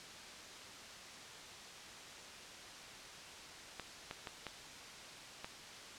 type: clicks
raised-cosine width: 0.3 ms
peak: -26 dBFS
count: 5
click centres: 3.797 / 4.111 / 4.272 / 4.467 / 5.445 s
effects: white hiss -51 dBFS RMS until 5.98 s + low-pass 6000 Hz 12 dB/octave